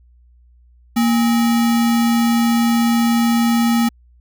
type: tone with sample-and-hold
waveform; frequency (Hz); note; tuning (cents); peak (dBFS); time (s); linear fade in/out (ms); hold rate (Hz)
sine; 233.1; A#3; 0; -12; 0.96-3.89; 10; 1050
effects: added 60 Hz sine -47 dBFS peak until 4.2 s